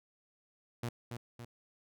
sawtooth tone with echo, 118.9 Hz, A#2, 35 cents sharp, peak -31 dBFS, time 0.83-0.89 s, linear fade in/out 5 ms, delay 280 ms, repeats 2, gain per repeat -5 dB, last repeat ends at 1.45 s, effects none

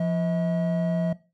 triangle tone pair together, 172.81 / 639 Hz, F3 / D#5, -18 / +46 cents, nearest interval octave + major seventh, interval 2264 cents, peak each -20 / -25 dBFS, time 0-1.13 s, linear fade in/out 5 ms, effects noise-tail reverb RT60 0.3 s tail -19 dB re dry + tanh soft clip ceiling -17 dBFS

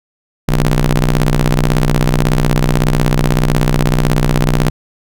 sawtooth ring-modulated tone, 61.74 Hz, B1, in tune, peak -3 dBFS, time 0.48-4.7 s, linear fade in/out 10 ms, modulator 84.5 Hz, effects none

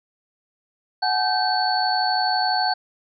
sine tone cluster, 740 / 852 / 1548 / 4437 Hz, F#5 / G#5 / G6 / C#8, 0 / +44 / -22 / +1 cents, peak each -22 / -25 / -27 / -24 dBFS, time 1.02-2.74 s, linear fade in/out 10 ms, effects none

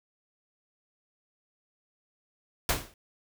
pink noise with exponential decay, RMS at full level -22 dBFS, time 2.69-2.94 s, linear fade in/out 2 ms, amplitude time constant 53 ms, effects none

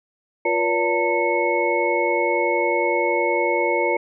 sine tone cluster, 351.1 / 482.3 / 573 / 902 / 2193 Hz, F4 / B4 / D5 / A5 / C#7, +9 / -41 / -43 / +43 / -19 cents, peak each -24 dBFS, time 0.45-3.97 s, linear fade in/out 5 ms, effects none

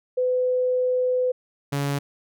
sine / sawtooth tone pair in turn, 504 / 141.43 Hz, B4 / C#3, +35 / +35 cents, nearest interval octave + minor seventh, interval 2200 cents, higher first, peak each -19 dBFS, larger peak neither, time 0.17-1.32 / 1.72-1.99 s, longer first, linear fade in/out 10 ms, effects none

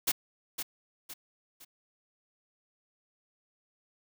white noise with echo, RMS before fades -27 dBFS, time 0.07-0.12 s, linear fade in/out 10 ms, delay 510 ms, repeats 3, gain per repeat -8 dB, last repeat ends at 1.65 s, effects none

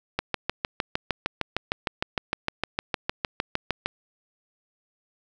click train, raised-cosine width 0.3 ms, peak -8 dBFS, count 25, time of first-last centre 0.19-3.86 s, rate 6.54 Hz, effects none

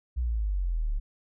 sine exponential sweep, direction down, 63.6 to 34.47 Hz, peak -25 dBFS, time 0.16-1 s, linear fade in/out 20 ms, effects none

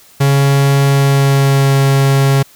45% pulse tone with pitch glide, 139 to 137.09 Hz, C#3 to C#3, +5 to -19 cents, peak -8 dBFS, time 0.2-2.43 s, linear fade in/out 10 ms, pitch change -24 cents, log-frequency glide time 0.87-1.77 s, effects white hiss -44 dBFS RMS until 2.55 s

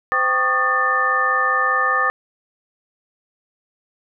sine tone cluster, 515 / 782 / 1119 / 1224 / 1779 Hz, C5 / G5 / C#6 / D#6 / A6, -28 / -4 / +16 / -29 / +19 cents, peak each -27 / -27 / -25 / -19 / -19 dBFS, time 0.12-2.1 s, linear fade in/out 0 ms, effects none

